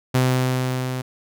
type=tone with level ramp; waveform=sawtooth; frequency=128.2 Hz; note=C3; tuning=35 cents flat; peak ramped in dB=-11 to -21 dBFS; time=0.14-1.02 s; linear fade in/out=10 ms; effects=none